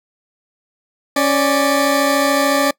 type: tone pair together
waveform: 20% pulse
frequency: 276.8 / 587.3 Hz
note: C#4 / D5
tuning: -2 / 0 cents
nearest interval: octave + minor second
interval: 1302 cents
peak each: -11 dBFS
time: 1.16-2.71 s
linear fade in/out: 5 ms
effects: noise-tail reverb RT60 0.1 s tail -23 dB re dry